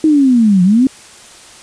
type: linear two-way sweep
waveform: sine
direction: down then up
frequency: 319.5 to 174.61 to 272.7 Hz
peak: -6 dBFS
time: 0.04-0.87 s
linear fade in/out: 2 ms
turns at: 0.63 s
effects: white hiss -38 dBFS RMS until 1.62 s + resampled to 22050 Hz